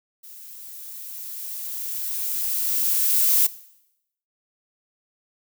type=noise with level ramp; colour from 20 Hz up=violet; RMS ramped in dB=-43 to -17 dBFS; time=0.23-3.47 s; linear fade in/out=10 ms; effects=noise-tail reverb RT60 0.8 s tail -18 dB re dry